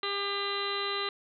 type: harmonic tone with a mistuned harmonic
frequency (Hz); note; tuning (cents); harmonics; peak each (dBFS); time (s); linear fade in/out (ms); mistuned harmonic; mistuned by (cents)
400; G4; +35; 1 / 2 / 3 / 4 / 5 / 6 / 7 / 8 / 9 / 10; -36 / -44 / -35 / -44 / -39 / -47 / -40 / -42 / -43 / -36; 0.03-1.09; 2; 2; +17
effects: none